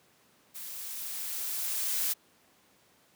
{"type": "noise with level ramp", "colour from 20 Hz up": "blue", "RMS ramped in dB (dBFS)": [-42, -29], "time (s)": [0.54, 2.14], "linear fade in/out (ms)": 20, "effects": ["pink hiss -64 dBFS RMS until 3.15 s", "high-pass 150 Hz 12 dB/octave"]}